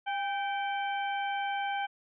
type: harmonic tone with a mistuned harmonic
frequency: 775 Hz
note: G5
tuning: 20 cents flat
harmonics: 1 / 2 / 3 / 4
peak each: -31 / -37 / -41 / -43 dBFS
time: 0.06-1.87 s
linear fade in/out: 20 ms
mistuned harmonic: 1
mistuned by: +59 cents
effects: none